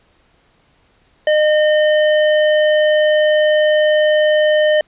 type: tone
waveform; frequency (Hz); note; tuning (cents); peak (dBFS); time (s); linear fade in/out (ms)
square; 610; D#5; -34; -11; 1.27-4.81; 2
effects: pink hiss -56 dBFS RMS until 4.87 s + resampled to 8000 Hz